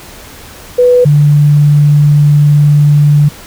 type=tone pair in turn; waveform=sine; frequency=493.9 / 146.84 Hz; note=B4 / D3; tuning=0 / 0 cents; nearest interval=octave + major sixth; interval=2100 cents; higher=first; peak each=-3 dBFS; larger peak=neither; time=0.78-1.05 / 1.05-3.29 s; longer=second; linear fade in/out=10 ms; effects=pink hiss -32 dBFS RMS until 3.46 s